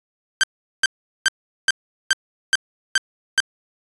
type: tone bursts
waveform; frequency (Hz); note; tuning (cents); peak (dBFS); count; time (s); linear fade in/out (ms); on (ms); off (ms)
sawtooth; 1568; G6; 0; -9; 8; 0.41-3.402; 0; 24; 400
effects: resampled to 22050 Hz